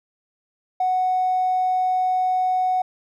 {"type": "tone with tanh clipping", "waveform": "triangle", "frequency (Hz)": 740, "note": "F#5", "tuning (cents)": 0, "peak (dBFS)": -17, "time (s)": [0.8, 2.82], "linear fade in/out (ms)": 5, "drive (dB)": 1, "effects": []}